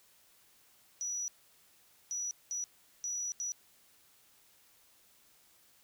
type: tone bursts at uneven times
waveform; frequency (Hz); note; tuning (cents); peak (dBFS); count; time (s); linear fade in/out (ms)
sine; 5870; F#8; -15; -34; 5; 1.01-1.28 / 2.11-2.31 / 2.51-2.64 / 3.04-3.32 / 3.4-3.52; 0
effects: white hiss -65 dBFS RMS until 5.83 s